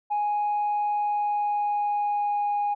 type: tone with pitch glide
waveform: sine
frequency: 830.6 to 822.5 Hz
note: G#5 to G#5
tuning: 0 to -17 cents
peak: -21 dBFS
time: 0.1-2.75 s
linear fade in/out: 20 ms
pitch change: -17 cents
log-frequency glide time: 0.91-2.57 s
effects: tanh soft clip ceiling -20 dBFS